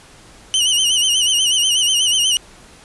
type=tone with vibrato; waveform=sawtooth; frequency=2973 Hz; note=F#7; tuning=8 cents sharp; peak=-10 dBFS; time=0.54-2.37 s; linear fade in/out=0 ms; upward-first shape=sine; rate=8.2 Hz; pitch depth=87 cents each way; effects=pink hiss -44 dBFS RMS until 2.84 s + resampled to 24000 Hz